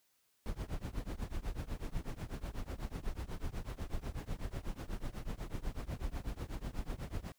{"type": "noise with tremolo", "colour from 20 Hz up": "brown", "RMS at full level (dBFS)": -36, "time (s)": [0.46, 7.32], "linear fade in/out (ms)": 0, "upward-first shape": "triangle", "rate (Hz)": 8.1, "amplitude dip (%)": 100, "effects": ["white hiss -75 dBFS RMS until 7.38 s"]}